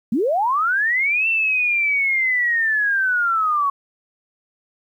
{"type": "linear two-way sweep", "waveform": "sine", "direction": "up then down", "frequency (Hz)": [196, 2700, 1103], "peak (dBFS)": -16, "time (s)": [0.12, 3.7], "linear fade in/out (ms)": 5, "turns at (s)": 1.28, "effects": ["9-bit"]}